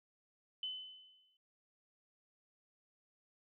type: tone with exponential decay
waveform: sine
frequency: 3028 Hz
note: F#7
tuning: 39 cents sharp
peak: -36 dBFS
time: 0.63-1.37 s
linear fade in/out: 2 ms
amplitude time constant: 160 ms
effects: noise-tail reverb RT60 1.0 s tail -25 dB re dry